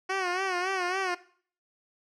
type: tone with vibrato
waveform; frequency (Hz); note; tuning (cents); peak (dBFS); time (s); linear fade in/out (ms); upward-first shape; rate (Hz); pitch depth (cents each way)
10% pulse; 370; F#4; 0; -19; 0.09-1.15; 10; sine; 3.6; 83
effects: noise-tail reverb RT60 0.5 s tail -18 dB re dry + low-pass 5000 Hz 12 dB/octave